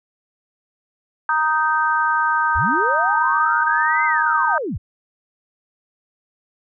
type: harmonic tone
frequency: 311.1 Hz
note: D#4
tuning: in tune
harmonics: 3 / 4 / 5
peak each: -20 / -20 / -20 dBFS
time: 1.29-4.58 s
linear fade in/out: 2 ms
type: linear two-way sweep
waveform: sine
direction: up then down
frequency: 43.44 to 2103 to 43.44 Hz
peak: -22 dBFS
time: 2.55-4.78 s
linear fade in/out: 10 ms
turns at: 4.05 s
effects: none